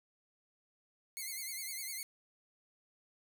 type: tone with vibrato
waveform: 5% pulse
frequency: 2139 Hz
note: C7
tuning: 38 cents sharp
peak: -30 dBFS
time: 1.17-2.03 s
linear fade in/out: 0 ms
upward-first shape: sine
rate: 9.9 Hz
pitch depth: 82 cents each way
effects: none